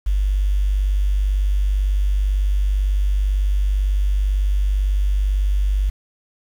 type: tone with quantisation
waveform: sine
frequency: 49 Hz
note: G1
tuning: in tune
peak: -15 dBFS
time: 0.06-5.9 s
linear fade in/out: 10 ms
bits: 7
effects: none